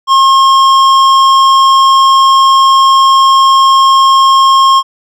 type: tone with hard clipping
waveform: sine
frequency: 1074 Hz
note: C6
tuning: 45 cents sharp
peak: -5 dBFS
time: 0.07-4.83 s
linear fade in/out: 50 ms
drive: 11 dB
effects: none